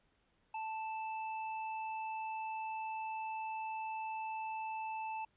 square tone, 880 Hz, A5, in tune, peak -39 dBFS, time 0.54-5.25 s, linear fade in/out 5 ms, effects pink hiss -75 dBFS RMS until 5.36 s + resampled to 8000 Hz

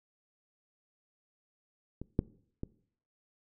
clicks, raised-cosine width 3 ms, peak -27 / -13 / -23 dBFS, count 3, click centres 2.016 / 2.191 / 2.634 s, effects noise-tail reverb RT60 0.6 s tail -21 dB re dry

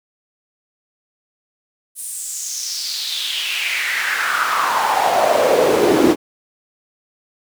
brown noise with high-pass filter sweep, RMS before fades -18 dBFS, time 1.95-6.16 s, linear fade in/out 50 ms, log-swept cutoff 10000 to 310 Hz, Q 4.3, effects none

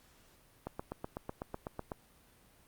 click train, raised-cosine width 1 ms, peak -24 dBFS, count 11, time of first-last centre 0.67-1.918 s, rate 8.01 Hz, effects pink hiss -64 dBFS RMS until 2.67 s + Opus 48 kbps

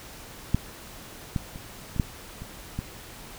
clicks, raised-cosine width 5 ms, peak -8 / -13 / -27 / -22 / -9 / -25 / -17 dBFS, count 7, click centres 0.546 / 1.362 / 1.559 / 1.963 / 1.998 / 2.42 / 2.79 s, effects pink hiss -44 dBFS RMS until 3.38 s

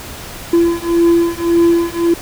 triangle beating tone pair, 338.4 / 340.2 Hz, E4 / F4, +45 / -45 cents, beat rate 1.8 Hz, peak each -11 dBFS, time 0.53-2.14 s, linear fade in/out 5 ms, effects pink hiss -30 dBFS RMS until 2.21 s

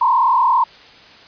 sine tone with frequency modulation, 987.8 Hz, B5, in tune, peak -11 dBFS, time 0.01-0.64 s, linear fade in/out 5 ms, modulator 37.7 Hz, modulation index 2, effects white hiss -43 dBFS RMS until 1.27 s + resampled to 11025 Hz

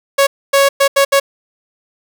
sawtooth tone bursts at uneven times, 554.4 Hz, C#5, in tune, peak -4 dBFS, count 5, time 0.18-0.27 / 0.53-0.69 / 0.8-0.88 / 0.96-1.05 / 1.12-1.2 s, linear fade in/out 10 ms, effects none

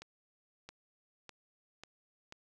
accelerating click train, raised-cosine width 0.2 ms, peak -30 dBFS, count 5, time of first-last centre 0.02-2.324 s, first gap 670 ms, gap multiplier 0.9, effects none

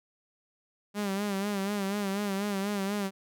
sawtooth tone with vibrato, 200.1 Hz, G3, 36 cents sharp, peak -25 dBFS, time 0.94-3.11 s, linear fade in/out 50 ms, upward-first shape sine, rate 4.1 Hz, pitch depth 67 cents each way, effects none

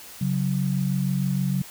sine tone pair together, 138.59 / 185 Hz, C#3 / F#3, 0 / 0 cents, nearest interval perfect fourth, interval 500 cents, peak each -24 dBFS, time 0.21-1.62 s, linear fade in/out 5 ms, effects white hiss -43 dBFS RMS until 1.7 s

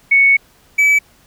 sine / triangle tone pair in turn, 2217 / 2294 Hz, C#7 / D7, 0 / -41 cents, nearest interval minor second, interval 59 cents, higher second, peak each -7 dBFS, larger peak neither, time 0.11-0.37 / 0.78-0.99 s, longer first, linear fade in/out 10 ms, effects pink hiss -51 dBFS RMS until 1.26 s

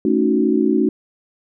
sine chord, D# half-diminished seventh, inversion second, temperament equal, 220 / 277.2 / 311.1 / 370 Hz, A3 / C#4 / D#4 / F#4, 0 / 0 / 0 / 0 cents, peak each -19 dBFS, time 0.05-0.89 s, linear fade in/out 2 ms, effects none

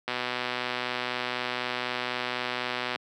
click train, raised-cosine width 0.3 ms, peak -13 dBFS, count 358, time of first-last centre 0.08-2.959 s, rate 124 Hz, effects high-pass 200 Hz 12 dB/octave

